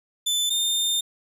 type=tone pair in turn; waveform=sawtooth; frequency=3520 / 3621 Hz; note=A7 / A7; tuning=0 / +49 cents; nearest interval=unison; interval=49 cents; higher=second; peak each=-18 dBFS; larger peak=neither; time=0.26-0.5 / 0.5-1.01 s; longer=second; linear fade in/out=10 ms; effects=resampled to 32000 Hz